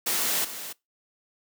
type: noise with echo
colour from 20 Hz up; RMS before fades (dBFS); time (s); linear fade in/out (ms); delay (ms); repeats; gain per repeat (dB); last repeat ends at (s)
white; -26; 0.06-0.45; 10; 280; 1; -11; 0.73
effects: noise-tail reverb RT60 0.2 s tail -23 dB re dry + high-pass 200 Hz 12 dB/octave